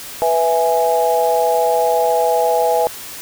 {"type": "chord", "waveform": "sine", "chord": "E major", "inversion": "second", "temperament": "equal", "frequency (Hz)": [493.9, 659.3, 830.6], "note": ["B4", "E5", "G#5"], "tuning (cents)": [0, 0, 0], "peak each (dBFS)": -17, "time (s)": [0.22, 2.87], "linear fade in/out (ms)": 0, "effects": ["white hiss -32 dBFS RMS until 3.21 s"]}